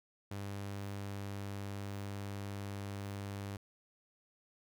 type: tone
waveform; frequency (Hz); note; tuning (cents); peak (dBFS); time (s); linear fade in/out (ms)
sawtooth; 99.9; G2; +33; -36; 0.31-3.57; 5
effects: none